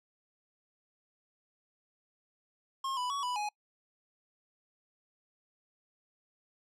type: tone with pitch steps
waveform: square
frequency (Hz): 1073 / 992 / 1124 / 989 / 835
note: C6 / B5 / C#6 / B5 / G#5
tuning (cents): +43 / +7 / +24 / +2 / +9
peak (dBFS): -33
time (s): 2.84-3.49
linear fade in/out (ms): 5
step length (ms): 130
effects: noise-tail reverb RT60 0.1 s tail -26 dB re dry + low-pass 8000 Hz 12 dB/octave